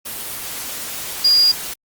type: tone in noise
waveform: sine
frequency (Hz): 4836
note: D8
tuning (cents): +50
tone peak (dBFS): -10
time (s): 1.24-1.52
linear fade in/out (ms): 10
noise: white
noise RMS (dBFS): -28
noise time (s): 0.05-1.74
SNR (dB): +15
effects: Opus 24 kbps

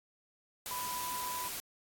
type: tone in noise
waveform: sine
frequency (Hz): 993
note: B5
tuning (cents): +9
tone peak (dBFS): -37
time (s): 0.71-1.48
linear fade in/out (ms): 0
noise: white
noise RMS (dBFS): -40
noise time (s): 0.66-1.6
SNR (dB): 0
effects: AAC 64 kbps

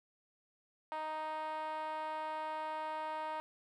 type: tone with band-pass filter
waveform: 5% pulse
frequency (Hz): 311.4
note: D#4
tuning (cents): +2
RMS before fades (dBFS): -40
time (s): 0.92-3.4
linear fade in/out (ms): 0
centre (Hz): 820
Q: 6.5
effects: none

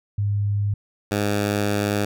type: tone pair in turn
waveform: sine / 10% pulse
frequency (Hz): 102.1 / 102.67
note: G#2 / G#2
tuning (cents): -29 / -19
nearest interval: unison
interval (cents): 10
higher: second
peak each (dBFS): -19 / -12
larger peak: second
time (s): 0.18-0.74 / 1.11-2.05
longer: second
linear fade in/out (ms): 5
effects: none

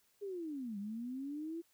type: linear two-way sweep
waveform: sine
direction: down then up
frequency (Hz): 415.3 to 196 to 340.6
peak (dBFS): -39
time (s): 0.21-1.62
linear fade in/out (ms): 20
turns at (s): 0.78
effects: white hiss -73 dBFS RMS until 1.73 s

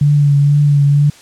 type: tone with vibrato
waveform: sine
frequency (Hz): 144.2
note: D3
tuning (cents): -31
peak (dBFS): -7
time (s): 0.01-1.1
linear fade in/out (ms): 5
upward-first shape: triangle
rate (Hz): 2.1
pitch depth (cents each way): 31
effects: white hiss -41 dBFS RMS until 1.21 s + low-pass 8000 Hz 12 dB/octave

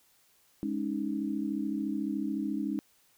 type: chord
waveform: sine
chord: Ab suspended fourth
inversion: none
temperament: equal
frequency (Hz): 207.7 / 277.2 / 311.1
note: Ab3 / Db4 / Eb4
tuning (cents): 0 / 0 / 0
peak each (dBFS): -34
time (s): 0.63-2.79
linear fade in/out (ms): 0
effects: white hiss -66 dBFS RMS until 3.17 s

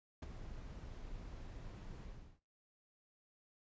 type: noise with ADSR envelope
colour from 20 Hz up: brown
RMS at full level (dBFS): -39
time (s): 0.22-2.4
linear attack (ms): 8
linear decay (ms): 18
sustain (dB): -10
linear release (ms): 370
effects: noise-tail reverb RT60 0.3 s tail -18 dB re dry + resampled to 16000 Hz

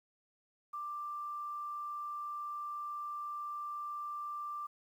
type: tone with quantisation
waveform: sine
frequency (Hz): 1181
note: D6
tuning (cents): +9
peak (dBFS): -38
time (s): 0.73-4.67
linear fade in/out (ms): 10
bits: 11
effects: none

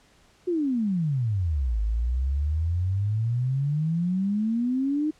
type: exponential two-way sweep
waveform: sine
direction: down then up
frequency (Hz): 370 to 51.91 to 312.2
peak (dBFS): -22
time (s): 0.47-5.11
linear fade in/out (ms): 10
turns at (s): 1.8
effects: pink hiss -59 dBFS RMS until 5.19 s + low-pass 8000 Hz 12 dB/octave

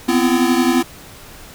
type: tone cluster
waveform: square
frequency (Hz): 247.7 / 259.2 / 338.8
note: B3 / C4 / E4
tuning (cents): +5 / -16 / +48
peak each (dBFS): -18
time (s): 0.08-0.83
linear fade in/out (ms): 10
effects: pink hiss -39 dBFS RMS until 1.54 s

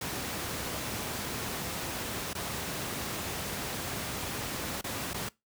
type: noise with dropouts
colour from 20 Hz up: pink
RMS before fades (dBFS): -35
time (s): 0.01-5.29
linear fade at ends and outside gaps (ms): 5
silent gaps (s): 2.333-2.35 / 4.812-4.841 / 5.135-5.142
effects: noise-tail reverb RT60 0.2 s tail -21 dB re dry + high-pass 80 Hz 12 dB/octave

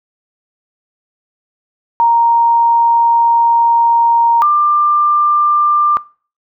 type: tone pair in turn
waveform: sine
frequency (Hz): 932.3 / 1190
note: A#5 / D6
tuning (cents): 0 / +22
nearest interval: major third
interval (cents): 422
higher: second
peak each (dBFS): -7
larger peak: neither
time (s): 2-4.42 / 4.42-5.97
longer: first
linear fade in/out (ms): 0
effects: noise-tail reverb RT60 0.4 s tail -22 dB re dry

